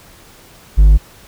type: tone with hard clipping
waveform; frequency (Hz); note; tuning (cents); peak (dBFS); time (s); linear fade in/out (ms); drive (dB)
sine; 50.9; G#1; -34; -5; 0.77-0.98; 20; 3
effects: pink hiss -43 dBFS RMS until 1.27 s